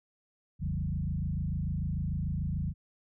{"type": "tone with frequency modulation", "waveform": "sine", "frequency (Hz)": 114.5, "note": "A#2", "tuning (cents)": -31, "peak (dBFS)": -29, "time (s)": [0.59, 2.74], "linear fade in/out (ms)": 50, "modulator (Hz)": 26.8, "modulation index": 2.5, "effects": []}